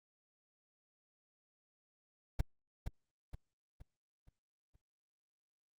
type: noise with echo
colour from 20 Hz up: brown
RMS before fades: -29 dBFS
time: 2.39-2.41 s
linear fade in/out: 5 ms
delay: 470 ms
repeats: 5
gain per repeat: -7 dB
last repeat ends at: 4.76 s
effects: Opus 48 kbps